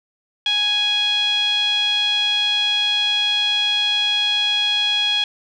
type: tone with low-pass filter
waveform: 5% pulse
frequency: 830.6 Hz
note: G#5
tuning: in tune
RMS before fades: -19 dBFS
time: 0.46-5.24 s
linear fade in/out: 2 ms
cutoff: 3200 Hz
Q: 8
effects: none